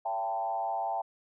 sine tone with frequency modulation, 784 Hz, G5, in tune, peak -29 dBFS, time 0.05-1.02 s, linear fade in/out 10 ms, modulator 105 Hz, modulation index 1.2, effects none

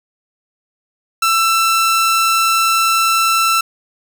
sawtooth tone, 1335 Hz, E6, 22 cents sharp, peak -8 dBFS, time 1.22-3.61 s, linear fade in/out 5 ms, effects none

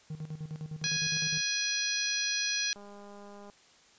triangle tone with tremolo, 155.2 Hz, D#3, 4 cents flat, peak -33 dBFS, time 0.1-1.41 s, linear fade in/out 5 ms, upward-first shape square, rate 9.8 Hz, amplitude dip 75%
harmonic tone, 830.6 Hz, G#5, in tune, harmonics 2 / 3 / 4 / 5 / 6 / 7, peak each -37 / -36 / -38 / -34 / -39 / -34 dBFS, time 0.84-2.73 s, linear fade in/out 0 ms
click train, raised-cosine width 1 ms, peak -37 dBFS, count 151, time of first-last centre 2.76-3.499 s, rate 203 Hz
effects white hiss -60 dBFS RMS until 3.98 s + resampled to 16000 Hz

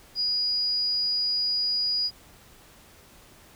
sine tone, 4900 Hz, D#8, 27 cents flat, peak -23 dBFS, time 0.15-2.11 s, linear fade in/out 50 ms, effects pink hiss -53 dBFS RMS until 3.55 s

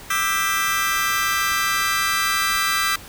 sawtooth chord, E minor seventh, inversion third, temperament just, 1186.7 / 1318.5 / 1582.2 / 1977.8 Hz, D6 / E6 / G6 / B6, +18 / 0 / +16 / +2 cents, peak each -21 dBFS, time 0.1-2.96 s, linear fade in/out 5 ms, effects pink hiss -40 dBFS RMS until 3.08 s

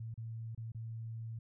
sine tone with dropouts, 113.3 Hz, A#2, 49 cents flat, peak -40 dBFS, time 0-1.39 s, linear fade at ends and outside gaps 5 ms, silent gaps 0.142-0.176 / 0.549-0.576 / 0.72-0.747 s, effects none

